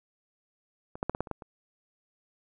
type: clicks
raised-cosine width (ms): 1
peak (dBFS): -26 / -15 / -13 / -19 / -15 / -29 / -18 / -29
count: 8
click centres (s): 0.955 / 1.029 / 1.096 / 1.149 / 1.206 / 1.272 / 1.313 / 1.422
effects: none